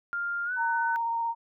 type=tone with pitch glide; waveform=sine; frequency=1400 to 1500.5 Hz; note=F6 to F#6; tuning=+4 to +24 cents; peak=-28 dBFS; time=0.13-0.96 s; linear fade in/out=0 ms; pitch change=+120 cents; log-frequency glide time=0.45-0.53 s
type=tone with vibrato; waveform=sine; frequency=925 Hz; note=A#5; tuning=14 cents flat; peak=-26 dBFS; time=0.56-1.35 s; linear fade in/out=50 ms; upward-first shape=sine; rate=16 Hz; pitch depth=13 cents each way
effects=none